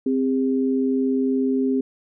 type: tone pair together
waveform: sine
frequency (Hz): 261.6 / 404.6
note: C4 / G#4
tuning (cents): 0 / -45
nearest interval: minor sixth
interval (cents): 755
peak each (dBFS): -19 / -24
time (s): 0.06-1.81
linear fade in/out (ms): 5
effects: none